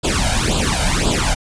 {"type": "noise with flanger", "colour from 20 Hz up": "pink", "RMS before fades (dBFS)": -17, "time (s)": [0.03, 1.35], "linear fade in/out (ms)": 20, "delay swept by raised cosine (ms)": [0.25, 1.35], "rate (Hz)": 1.9, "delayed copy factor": 0.85, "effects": ["resampled to 22050 Hz"]}